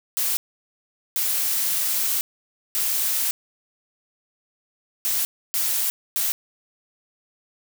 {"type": "noise bursts at uneven times", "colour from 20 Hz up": "blue", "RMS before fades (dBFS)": -23, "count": 6, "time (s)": [[0.17, 0.37], [1.16, 2.21], [2.75, 3.31], [5.05, 5.25], [5.54, 5.9], [6.16, 6.32]], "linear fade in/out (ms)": 0, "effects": []}